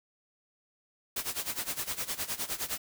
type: noise with tremolo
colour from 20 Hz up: white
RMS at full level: -32 dBFS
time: 1.16-2.78 s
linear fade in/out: 5 ms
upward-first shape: sine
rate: 9.7 Hz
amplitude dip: 85%
effects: none